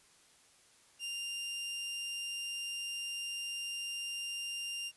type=tone; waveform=sawtooth; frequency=2794 Hz; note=F7; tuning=in tune; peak=-34 dBFS; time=0.99-4.92 s; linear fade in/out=50 ms; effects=white hiss -64 dBFS RMS until 4.96 s + resampled to 24000 Hz